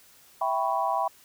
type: chord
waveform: sine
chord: C# half-diminished seventh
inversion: first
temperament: equal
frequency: 659.3 / 784 / 987.8 / 1108.7 Hz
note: E5 / G5 / B5 / C#6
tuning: 0 / 0 / 0 / 0 cents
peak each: -30 / -28 / -28 / -32 dBFS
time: 0.41-1.08 s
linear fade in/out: 5 ms
effects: white hiss -56 dBFS RMS until 1.24 s